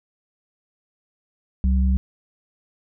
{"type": "tone pair together", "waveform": "sine", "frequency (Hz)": [66.71, 190], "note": ["C2", "F#3"], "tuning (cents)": [34, 46], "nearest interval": "octave + tritone", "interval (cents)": 1812, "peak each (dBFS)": [-16, -24], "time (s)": [1.64, 1.97], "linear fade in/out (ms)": 0, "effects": []}